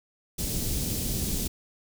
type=band-stop noise; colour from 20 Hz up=pink; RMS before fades=-29 dBFS; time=0.38-1.48 s; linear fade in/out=10 ms; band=300 to 5100 Hz; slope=12 dB/octave; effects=none